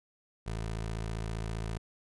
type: tone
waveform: 20% pulse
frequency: 55.1 Hz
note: A1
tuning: 3 cents sharp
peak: -29 dBFS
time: 0.46-1.78 s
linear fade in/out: 10 ms
effects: resampled to 24000 Hz